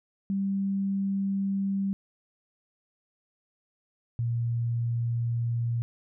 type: tone pair in turn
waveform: sine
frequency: 196 / 117.66 Hz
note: G3 / A#2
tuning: 0 / +17 cents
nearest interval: major sixth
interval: 883 cents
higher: first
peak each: -25 dBFS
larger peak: neither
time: 0.3-1.93 / 4.19-5.82 s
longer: neither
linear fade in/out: 0 ms
effects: none